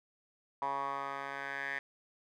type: tone with band-pass filter sweep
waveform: 10% pulse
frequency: 138.59 Hz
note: C#3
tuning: in tune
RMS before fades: -38 dBFS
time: 0.62-1.79 s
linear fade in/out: 2 ms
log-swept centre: 990 to 1800 Hz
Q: 7
effects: none